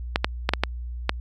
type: clicks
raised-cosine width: 0.3 ms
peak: -3 dBFS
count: 6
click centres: 0.159 / 0.245 / 0.491 / 0.536 / 0.636 / 1.094 s
effects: added 60 Hz sine -30 dBFS peak until 1.2 s